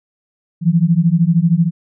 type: beating tone pair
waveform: sine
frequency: 162 / 175 Hz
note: E3 / F3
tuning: -30 / +4 cents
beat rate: 13 Hz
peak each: -13 dBFS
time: 0.61-1.71 s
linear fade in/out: 50 ms
effects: none